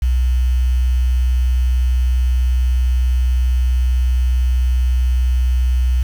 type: tone with quantisation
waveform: sine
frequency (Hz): 62.3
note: B1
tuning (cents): +16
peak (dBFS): -12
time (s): 0.02-6.03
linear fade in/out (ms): 5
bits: 6
effects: none